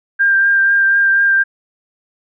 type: tone with vibrato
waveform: sine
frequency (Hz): 1592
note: G6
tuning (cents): +26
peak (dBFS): -9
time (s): 0.19-1.44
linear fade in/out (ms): 20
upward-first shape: triangle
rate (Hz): 4.1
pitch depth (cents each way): 19
effects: none